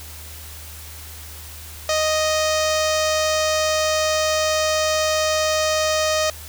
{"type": "tone with low-pass filter", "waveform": "sawtooth", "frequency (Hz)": 622.3, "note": "D#5", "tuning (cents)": 0, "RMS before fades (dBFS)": -20, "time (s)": [1.89, 6.3], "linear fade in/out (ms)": 2, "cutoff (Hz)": 6200, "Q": 2.6, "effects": ["added 77 Hz sine -38 dBFS peak until 6.48 s", "white hiss -39 dBFS RMS until 6.48 s"]}